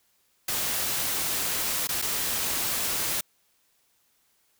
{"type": "noise with dropouts", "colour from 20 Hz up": "white", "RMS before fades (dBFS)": -28, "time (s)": [0.48, 3.21], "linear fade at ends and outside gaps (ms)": 5, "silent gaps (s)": [[1.873, 1.889], [2.017, 2.022]], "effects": ["white hiss -68 dBFS RMS until 4.59 s"]}